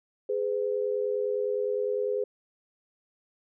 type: tone pair together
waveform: sine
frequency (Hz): 415.3 / 505.2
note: G#4 / B4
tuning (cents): 0 / +39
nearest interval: minor third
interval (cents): 339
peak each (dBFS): -28 / -29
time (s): 0.29-2.24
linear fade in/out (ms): 5
effects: none